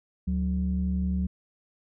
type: tone pair together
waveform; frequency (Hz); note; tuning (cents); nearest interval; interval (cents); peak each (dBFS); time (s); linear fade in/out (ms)
sine; 73.42 / 185; D2 / F#3; 0 / 0; octave + major third; 1600; -26; 0.27-1.27; 10
effects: tanh soft clip ceiling -18 dBFS